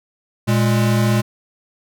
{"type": "tone pair together", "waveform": "square", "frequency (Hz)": [117.12, 207], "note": ["A#2", "G#3"], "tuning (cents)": [9, -5], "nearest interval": "minor seventh", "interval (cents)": 986, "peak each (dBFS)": [-16, -19], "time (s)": [0.47, 1.22], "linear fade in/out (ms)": 20, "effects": []}